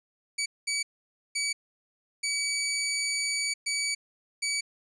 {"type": "tone bursts at uneven times", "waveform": "15% pulse", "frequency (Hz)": 2281, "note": "C#7", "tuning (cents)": 49, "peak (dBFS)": -20, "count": 6, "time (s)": [[0.38, 0.46], [0.67, 0.83], [1.35, 1.53], [2.23, 3.54], [3.66, 3.95], [4.42, 4.61]], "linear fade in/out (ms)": 10, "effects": ["resampled to 22050 Hz"]}